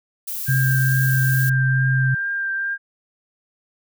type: noise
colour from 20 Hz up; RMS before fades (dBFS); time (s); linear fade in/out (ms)
violet; -28; 0.27-1.5; 10
type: tone with vibrato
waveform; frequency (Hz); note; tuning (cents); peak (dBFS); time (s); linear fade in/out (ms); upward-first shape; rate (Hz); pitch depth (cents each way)
sine; 1590; G6; +24; -21; 0.46-2.78; 50; triangle; 2.3; 17
type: tone with pitch glide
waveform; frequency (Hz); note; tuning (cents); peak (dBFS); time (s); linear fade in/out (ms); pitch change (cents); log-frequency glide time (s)
sine; 132 to 130.86; C3 to C3; +16 to +1; -16; 0.48-2.15; 10; -15; 0.69-1.65
effects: none